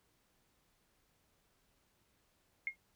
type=tone with exponential decay; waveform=sine; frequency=2142 Hz; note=C7; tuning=40 cents sharp; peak=-30 dBFS; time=2.67-2.76 s; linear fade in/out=1 ms; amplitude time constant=18 ms; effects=pink hiss -75 dBFS RMS until 2.95 s